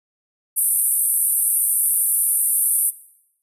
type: band-pass noise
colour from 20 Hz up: pink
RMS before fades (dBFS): -19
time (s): 0.56-2.91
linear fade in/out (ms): 20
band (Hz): 8900 to 13000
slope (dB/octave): 96
effects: noise-tail reverb RT60 0.8 s tail -18 dB re dry + resampled to 32000 Hz